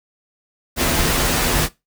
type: noise with comb filter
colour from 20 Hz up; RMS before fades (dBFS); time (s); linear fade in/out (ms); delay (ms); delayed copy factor
pink; -18; 0.76-1.69; 50; 9.8; -0.5
effects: noise-tail reverb RT60 0.2 s tail -19 dB re dry